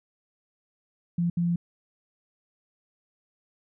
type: tone bursts at uneven times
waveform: sine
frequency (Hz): 172.2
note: F3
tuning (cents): -24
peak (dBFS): -22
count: 2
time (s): 1.18-1.3 / 1.37-1.56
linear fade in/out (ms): 5
effects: none